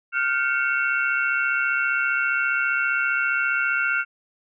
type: tone cluster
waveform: sine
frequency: 1404 / 1539 / 2218 / 2709 Hz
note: F6 / G6 / C#7 / E7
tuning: +9 / -32 / 0 / +47 cents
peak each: -22 / -27 / -29 / -28 dBFS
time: 0.12-4.05 s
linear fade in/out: 50 ms
effects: none